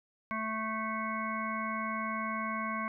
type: harmonic tone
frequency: 220 Hz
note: A3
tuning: in tune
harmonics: 1 / 3 / 5 / 7 / 9 / 10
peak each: -38 / -43 / -35 / -42 / -46 / -41 dBFS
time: 0.31-2.88 s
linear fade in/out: 0 ms
effects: none